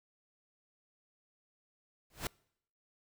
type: noise with exponential growth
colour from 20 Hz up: pink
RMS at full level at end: -32 dBFS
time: 2.1-2.27 s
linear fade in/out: 2 ms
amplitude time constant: 35 ms
effects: noise-tail reverb RT60 0.7 s tail -26 dB re dry